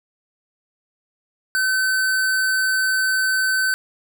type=tone; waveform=square; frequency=1528 Hz; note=G6; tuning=45 cents flat; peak=-18 dBFS; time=1.55-3.74 s; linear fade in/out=0 ms; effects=none